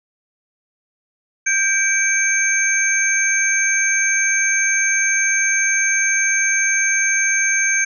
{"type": "tone cluster", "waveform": "sine", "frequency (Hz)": [1582, 2307, 6350], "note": ["G6", "D7", "G8"], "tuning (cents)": [15, -31, 21], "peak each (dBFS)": -19, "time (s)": [1.46, 7.85], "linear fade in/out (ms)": 10, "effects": []}